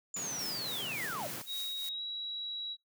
sine linear sweep, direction down, 7140 to 541 Hz, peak -36 dBFS, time 0.14-1.27 s, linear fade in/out 2 ms
pink high-pass noise, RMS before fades -44 dBFS, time 0.16-1.42 s, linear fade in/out 5 ms, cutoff 110 Hz, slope 96 dB/octave
blue noise with tremolo, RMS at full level -42 dBFS, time 0.39-1.89 s, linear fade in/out 2 ms, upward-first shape triangle, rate 3.5 Hz, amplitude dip 65%
sine tone with pitch glide, 3799 to 3886 Hz, A#7 to B7, +32 to -29 cents, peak -36 dBFS, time 1.46-2.77 s, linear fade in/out 50 ms, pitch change +39 cents, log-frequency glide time 1.93-2.01 s
effects noise-tail reverb RT60 0.2 s tail -24 dB re dry

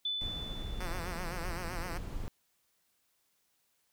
sine tone with exponential decay, 3497 Hz, A7, 11 cents flat, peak -30 dBFS, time 0.05-1.48 s, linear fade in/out 5 ms, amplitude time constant 310 ms
brown noise, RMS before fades -39 dBFS, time 0.21-2.28 s, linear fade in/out 0 ms
5% pulse tone with vibrato, 174.61 Hz, F3, in tune, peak -28 dBFS, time 0.8-1.98 s, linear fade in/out 5 ms, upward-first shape sine, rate 7.8 Hz, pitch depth 97 cents each way
effects white hiss -75 dBFS RMS until 3.92 s

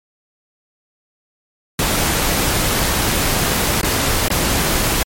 pink noise with dropouts, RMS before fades -17 dBFS, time 1.79-5.03 s, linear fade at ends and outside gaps 2 ms, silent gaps 3.814-3.83 / 4.283-4.302 s, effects MP3 64 kbps

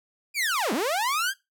sawtooth linear two-way sweep, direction down then up, 2461 to 196 to 1651 Hz, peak -20 dBFS, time 0.34-1.34 s, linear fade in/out 50 ms, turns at 0.73 s, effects noise-tail reverb RT60 0.2 s tail -19 dB re dry

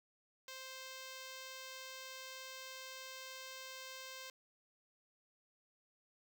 5% pulse tone, 523.3 Hz, C5, in tune, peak -36 dBFS, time 0.48-4.3 s, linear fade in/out 2 ms, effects none

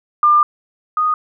sine tone pair in turn, 1199 / 1238.4 Hz, D6 / D#6, +36 / -9 cents, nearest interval minor second, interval 55 cents, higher second, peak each -8 / -13 dBFS, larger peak first, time 0.23-0.43 / 0.97-1.14 s, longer first, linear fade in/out 2 ms, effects none

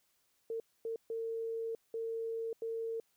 sine tone bursts at uneven times, 454.1 Hz, A#4, 45 cents flat, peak -35 dBFS, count 5, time 0.5-0.6 / 0.85-0.96 / 1.1-1.75 / 1.94-2.53 / 2.62-3 s, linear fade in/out 2 ms, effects white hiss -75 dBFS RMS until 3.16 s

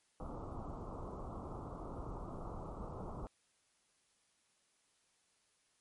pink low-pass noise, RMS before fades -45 dBFS, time 0.2-3.27 s, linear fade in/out 0 ms, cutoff 1300 Hz, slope 96 dB/octave, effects white hiss -75 dBFS RMS until 5.8 s + MP3 48 kbps

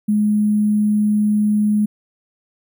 sine tone with sample-and-hold, 209.9 Hz, G#3, 19 cents sharp, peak -13 dBFS, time 0.08-1.86 s, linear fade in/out 10 ms, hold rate 11025 Hz, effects none

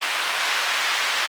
white band-pass noise, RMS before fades -23 dBFS, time 0.01-1.27 s, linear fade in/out 20 ms, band 940 to 2800 Hz, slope 12 dB/octave, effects Opus 24 kbps

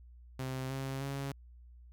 sawtooth tone with pitch steps, 130.81 / 134.41 / 138.11 Hz, C3 / C3 / C#3, 0 / +47 / -6 cents, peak -32 dBFS, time 0.39-1.32 s, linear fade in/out 5 ms, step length 310 ms, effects added 60 Hz sine -52 dBFS peak until 1.92 s

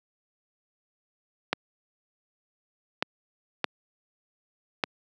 clicks, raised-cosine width 0.3 ms, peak -7 dBFS, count 4, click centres 1.53 / 3.025 / 3.643 / 4.838 s, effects high-pass 200 Hz 12 dB/octave

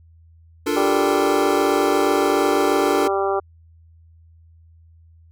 square chord, Bb major seventh, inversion first, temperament equal, 293.7 / 349.2 / 440 / 466.2 Hz, D4 / F4 / A4 / Bb4, 0 / 0 / 0 / 0 cents, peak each -24 / -26 / -25 / -28 dBFS, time 0.66-3.08 s, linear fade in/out 10 ms
harmonic tone, 196 Hz, G3, in tune, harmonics 2 / 3 / 4 / 5 / 6 / 7, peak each -21 / -26 / -24 / -32 / -27 / -32 dBFS, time 0.76-3.4 s, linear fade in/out 10 ms
effects added 82 Hz sine -47 dBFS peak until 5.31 s

